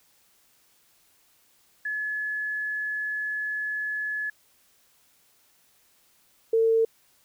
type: tone pair in turn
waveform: sine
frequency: 1708 / 451 Hz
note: G#6 / A4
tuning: +48 / +43 cents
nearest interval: octave + major seventh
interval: 2305 cents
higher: first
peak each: -27 / -18 dBFS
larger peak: second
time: 1.85-4.3 / 6.53-6.85 s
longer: first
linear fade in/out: 5 ms
effects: white hiss -63 dBFS RMS until 7.24 s